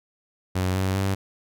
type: tone with pitch steps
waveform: sawtooth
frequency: 92.5 / 94.77 / 97.1 Hz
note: F#2 / F#2 / G2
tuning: 0 / +42 / -16 cents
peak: -18 dBFS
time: 0.55-1.15 s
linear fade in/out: 10 ms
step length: 200 ms
effects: none